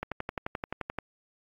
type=click train; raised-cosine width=0.5 ms; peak=-17 dBFS; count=12; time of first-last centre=0.03-0.987 s; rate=11.5 Hz; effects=AAC 32 kbps